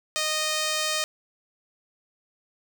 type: tone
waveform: 5% pulse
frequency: 619 Hz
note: D#5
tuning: 9 cents flat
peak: -13 dBFS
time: 0.16-1.04 s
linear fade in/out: 0 ms
effects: none